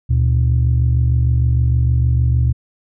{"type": "tone pair together", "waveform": "sine", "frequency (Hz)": [73.45, 120], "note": ["D2", "B2"], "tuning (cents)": [1, -49], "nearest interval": "minor sixth", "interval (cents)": 850, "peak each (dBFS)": -13, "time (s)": [0.09, 2.53], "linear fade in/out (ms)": 20, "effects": ["tanh soft clip ceiling -7 dBFS"]}